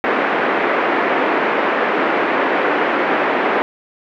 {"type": "band-pass noise", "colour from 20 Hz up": "pink", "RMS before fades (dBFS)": -17, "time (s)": [0.04, 3.62], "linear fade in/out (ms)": 0, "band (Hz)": [290, 2200], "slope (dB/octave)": 24, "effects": []}